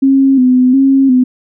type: tone with vibrato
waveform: sine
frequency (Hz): 261.6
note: C4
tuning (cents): 0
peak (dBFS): -5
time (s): 0.02-1.24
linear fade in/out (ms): 10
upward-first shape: square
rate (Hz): 1.4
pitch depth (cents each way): 57
effects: none